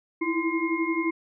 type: tone cluster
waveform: sine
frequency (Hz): 322.8 / 334.3 / 1033 / 2143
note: E4 / E4 / C6 / C7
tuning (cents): -36 / +24 / -22 / +41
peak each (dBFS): -28 / -27 / -33 / -31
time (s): 0.21-1.11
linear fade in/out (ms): 10
effects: none